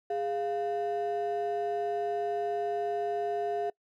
triangle ring-modulated tone, 554.4 Hz, C#5, in tune, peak -23 dBFS, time 0.1-3.7 s, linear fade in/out 5 ms, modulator 143 Hz, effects noise-tail reverb RT60 0.1 s tail -25 dB re dry + tanh soft clip ceiling -21 dBFS

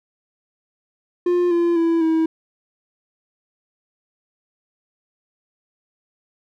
triangle tone with pitch steps, 353.4 / 342.7 / 332.4 / 322.4 Hz, F4 / F4 / E4 / E4, +21 / -33 / +15 / -38 cents, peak -13 dBFS, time 1.26-2.26 s, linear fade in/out 5 ms, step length 250 ms, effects none

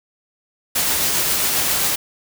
white noise with tremolo, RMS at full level -18 dBFS, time 0.75-1.96 s, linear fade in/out 10 ms, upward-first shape triangle, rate 7.5 Hz, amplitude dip 25%, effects none

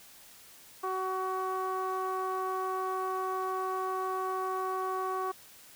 sawtooth tone with low-pass filter, 375.6 Hz, F#4, 26 cents sharp, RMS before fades -33 dBFS, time 0.83-5.32 s, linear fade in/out 10 ms, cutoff 1100 Hz, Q 4.4, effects white hiss -54 dBFS RMS until 5.75 s

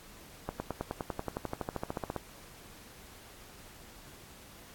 accelerating click train, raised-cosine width 1 ms, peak -19 dBFS, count 21, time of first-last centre 0.49-2.163 s, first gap 110 ms, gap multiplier 0.97, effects pink hiss -53 dBFS RMS until 4.74 s + AAC 64 kbps

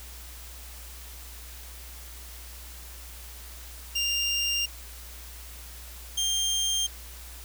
25% pulse tone pair in turn, 2794 / 3185 Hz, F7 / G7, 0 / +27 cents, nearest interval major second, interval 227 cents, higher second, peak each -21 dBFS, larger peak neither, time 3.95-4.66 / 6.17-6.87 s, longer first, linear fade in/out 10 ms, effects added 60 Hz sine -43 dBFS peak until 7.44 s + white hiss -46 dBFS RMS until 7.44 s

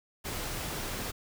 pink noise, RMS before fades -36 dBFS, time 0.24-1.12 s, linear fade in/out 20 ms, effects none

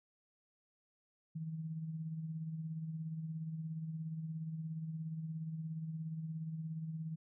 sine tone with tremolo, 160 Hz, D#3, 49 cents sharp, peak -37 dBFS, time 1.35-7.16 s, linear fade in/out 10 ms, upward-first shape sine, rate 17 Hz, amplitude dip 45%, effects none

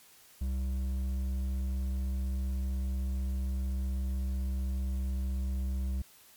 triangle tone with hard clipping, 65.41 Hz, C2, in tune, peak -31 dBFS, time 0.41-6.02 s, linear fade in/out 5 ms, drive 10 dB, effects white hiss -58 dBFS RMS until 6.36 s + MP3 96 kbps

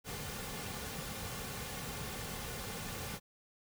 pink noise with comb filter, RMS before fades -42 dBFS, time 0.04-3.2 s, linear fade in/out 50 ms, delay 3.1 ms, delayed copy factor -0.5, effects none

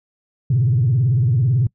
sine tone with vibrato, 123.47 Hz, B2, in tune, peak -12 dBFS, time 0.5-1.67 s, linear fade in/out 5 ms, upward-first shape sine, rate 18 Hz, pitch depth 250 cents each way, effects noise-tail reverb RT60 0.1 s tail -24 dB re dry + tanh soft clip ceiling -9 dBFS

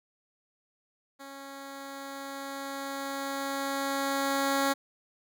10% pulse tone with level ramp, 275.2 Hz, C#4, 12 cents flat, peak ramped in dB -35 to -16 dBFS, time 1.19-4.74 s, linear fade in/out 20 ms, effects none

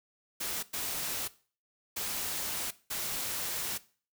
white noise bursts at uneven times, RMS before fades -35 dBFS, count 4, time 0.4-0.63 / 0.73-1.28 / 1.96-2.71 / 2.9-3.78 s, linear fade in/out 10 ms, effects noise-tail reverb RT60 0.4 s tail -18 dB re dry

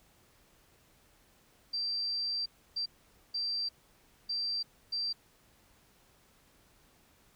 sine tone bursts at uneven times, 4699 Hz, D8, in tune, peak -31 dBFS, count 5, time 1.73-2.46 / 2.76-2.86 / 3.34-3.69 / 4.29-4.63 / 4.92-5.13 s, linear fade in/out 10 ms, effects pink hiss -65 dBFS RMS until 7.35 s

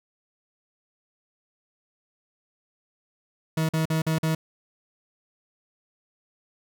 40% pulse tone bursts, 159.4 Hz, D#3, 42 cents sharp, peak -21 dBFS, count 5, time 3.57-4.35 s, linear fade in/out 5 ms, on 120 ms, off 45 ms, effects none

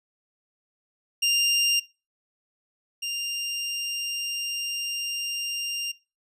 25% pulse tone pair in turn, 2794 / 2794 Hz, F7 / F7, 0 / 0 cents, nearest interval unison, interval 0 cents, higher neither, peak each -16 / -24 dBFS, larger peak first, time 1.22-1.8 / 3.02-5.92 s, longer second, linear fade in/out 10 ms, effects noise-tail reverb RT60 0.3 s tail -21 dB re dry + resampled to 32000 Hz

